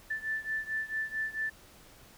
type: beating tone pair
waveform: sine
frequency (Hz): 1760 / 1764.5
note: A6 / A6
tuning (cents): 0 / +4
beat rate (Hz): 4.5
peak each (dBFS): -34 / -36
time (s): 0.1-1.5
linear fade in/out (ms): 10
effects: pink hiss -56 dBFS RMS until 2.17 s